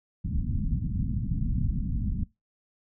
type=low-pass noise; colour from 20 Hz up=pink; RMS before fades=-28 dBFS; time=0.24-2.24 s; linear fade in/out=10 ms; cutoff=240 Hz; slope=48 dB/octave; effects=noise-tail reverb RT60 0.2 s tail -21 dB re dry